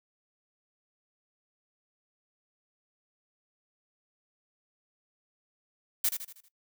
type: noise with echo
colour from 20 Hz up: blue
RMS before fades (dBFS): -26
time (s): 6.04-6.09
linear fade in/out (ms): 5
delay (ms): 79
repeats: 5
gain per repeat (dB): -7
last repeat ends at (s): 6.485
effects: noise-tail reverb RT60 0.1 s tail -18 dB re dry